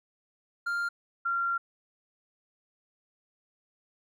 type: tone pair in turn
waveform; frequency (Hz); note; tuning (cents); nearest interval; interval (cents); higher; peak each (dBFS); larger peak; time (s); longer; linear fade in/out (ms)
triangle / sine; 1396.9 / 1379.3; F6 / F6; 0 / -22; unison; 22; first; -26; neither; 0.66-0.89 / 1.25-1.58; second; 10
effects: none